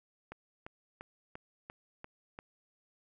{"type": "click train", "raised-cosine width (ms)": 0.5, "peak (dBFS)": -29, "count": 7, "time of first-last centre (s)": [0.32, 2.389], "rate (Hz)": 2.9, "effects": []}